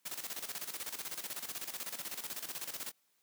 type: noise with tremolo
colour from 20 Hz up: white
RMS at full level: -40 dBFS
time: 0.05-2.92 s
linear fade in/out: 10 ms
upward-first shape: square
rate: 16 Hz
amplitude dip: 70%
effects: white hiss -75 dBFS RMS until 3.22 s + high-pass 150 Hz 12 dB/octave